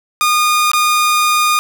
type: tone with dropouts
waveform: sawtooth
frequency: 1222 Hz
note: D#6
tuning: 32 cents flat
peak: -7 dBFS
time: 0.21-1.59 s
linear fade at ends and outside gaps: 0 ms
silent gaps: 0.716-0.734 s
effects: 7-bit